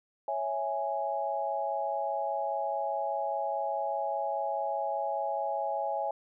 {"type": "chord", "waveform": "sine", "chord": "C# minor", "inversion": "none", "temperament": "equal", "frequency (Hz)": [554.4, 659.3, 830.6], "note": ["C#5", "E5", "G#5"], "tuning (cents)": [0, 0, 0], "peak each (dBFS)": [-35, -34, -32], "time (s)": [0.28, 6.11], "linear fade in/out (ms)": 2, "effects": []}